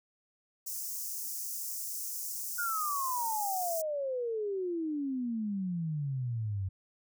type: high-pass noise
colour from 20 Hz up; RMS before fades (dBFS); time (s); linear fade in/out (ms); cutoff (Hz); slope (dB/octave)
white; -38; 0.66-3.82; 10; 5400; 48
type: exponential sweep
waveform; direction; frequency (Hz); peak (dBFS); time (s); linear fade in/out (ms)
sine; down; 1453 to 92.5; -31; 2.58-6.69; 10
effects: none